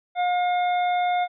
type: harmonic tone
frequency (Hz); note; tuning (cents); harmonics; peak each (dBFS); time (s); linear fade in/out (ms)
715; F5; +41; 1 / 2 / 3 / 5; -20 / -36 / -32 / -38; 0.15-1.28; 50
effects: none